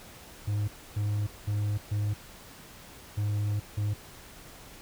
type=tone bursts at uneven times; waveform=triangle; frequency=103.83 Hz; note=G#2; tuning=in tune; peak=-24 dBFS; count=6; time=0.47-0.68 / 0.96-1.27 / 1.47-1.78 / 1.91-2.14 / 3.17-3.6 / 3.77-3.94 s; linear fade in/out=10 ms; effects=pink hiss -49 dBFS RMS until 4.81 s